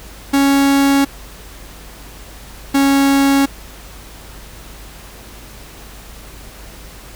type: tone pair in turn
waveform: 45% pulse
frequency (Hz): 277.2 / 276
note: C#4 / C#4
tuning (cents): 0 / -7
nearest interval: unison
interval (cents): 7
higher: first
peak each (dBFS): -10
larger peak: neither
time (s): 0.33-1.05 / 2.74-3.46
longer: neither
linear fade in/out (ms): 10
effects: added 50 Hz sine -37 dBFS peak until 7.15 s + pink hiss -38 dBFS RMS until 7.15 s